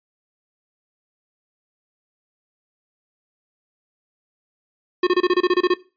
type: tone bursts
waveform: square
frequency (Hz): 361.6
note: F#4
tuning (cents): -40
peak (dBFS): -14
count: 11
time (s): 5.03-5.74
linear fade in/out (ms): 5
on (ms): 40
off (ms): 27
effects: noise-tail reverb RT60 0.3 s tail -19 dB re dry + resampled to 11025 Hz